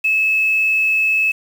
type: tone with quantisation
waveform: sine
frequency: 2599 Hz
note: E7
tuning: 25 cents flat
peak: -13 dBFS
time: 0.04-1.32 s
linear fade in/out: 10 ms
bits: 6
effects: none